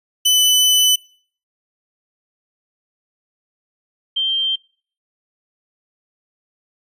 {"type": "tone pair in turn", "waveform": ["sawtooth", "sine"], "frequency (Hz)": [3001, 3152], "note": ["F#7", "G7"], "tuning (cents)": [24, 9], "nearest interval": "minor second", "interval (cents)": 85, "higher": "second", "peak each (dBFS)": [-8, -16], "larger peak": "first", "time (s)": [[0.25, 0.96], [4.16, 4.56]], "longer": "first", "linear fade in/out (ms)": 10, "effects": ["noise-tail reverb RT60 0.5 s tail -25 dB re dry", "resampled to 32000 Hz"]}